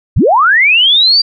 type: linear sweep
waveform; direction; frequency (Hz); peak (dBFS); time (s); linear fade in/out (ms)
sine; up; 41 to 4770; -5; 0.16-1.22; 10
effects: none